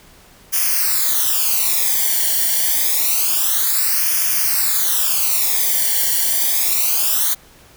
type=noise with flanger; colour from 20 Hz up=blue; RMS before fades=-17 dBFS; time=0.52-7.35 s; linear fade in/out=20 ms; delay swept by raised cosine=0.25 to 0.79 ms; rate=0.27 Hz; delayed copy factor=-0.95; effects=pink hiss -47 dBFS RMS until 7.76 s